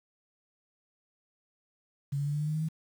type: tone with pitch steps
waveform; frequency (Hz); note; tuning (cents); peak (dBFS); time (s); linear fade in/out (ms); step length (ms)
sine; 140.4 / 142.94 / 145.52 / 148.15 / 150.83 / 153.55 / 156.32 / 159.15; C#3 / D3 / D3 / D3 / D3 / D#3 / D#3 / D#3; +22 / -47 / -16 / +15 / +47 / -23 / +8 / +39; -28; 2.12-2.688; 10; 71
effects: 9-bit